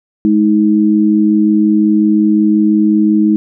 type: tone pair together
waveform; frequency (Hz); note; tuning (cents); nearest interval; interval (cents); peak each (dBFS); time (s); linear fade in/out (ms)
sine; 210.9 / 316.5; G#3 / D#4; +27 / +30; perfect fifth; 703; -10; 0.25-3.36; 0
effects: none